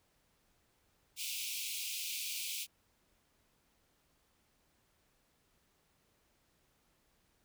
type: high-pass noise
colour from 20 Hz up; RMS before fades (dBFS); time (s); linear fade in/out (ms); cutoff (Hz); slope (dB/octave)
pink; -40; 1.16-2.67; 50; 2300; 96
effects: pink hiss -74 dBFS RMS until 7.44 s